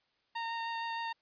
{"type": "tone with vibrato", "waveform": "sawtooth", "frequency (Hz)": 920, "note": "A#5", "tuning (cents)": -23, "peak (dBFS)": -31, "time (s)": [0.35, 1.13], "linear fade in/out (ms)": 10, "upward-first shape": "sine", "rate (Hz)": 6.5, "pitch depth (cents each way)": 11, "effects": ["white hiss -75 dBFS RMS until 1.21 s", "resampled to 11025 Hz"]}